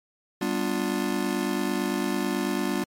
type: chord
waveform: square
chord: G dominant seventh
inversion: none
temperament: just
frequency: 196 / 245 / 294 / 352.8 Hz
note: G3 / B3 / D4 / F4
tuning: 0 / -14 / +2 / +18 cents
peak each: -31 dBFS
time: 0.41-2.84 s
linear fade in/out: 5 ms
effects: MP3 64 kbps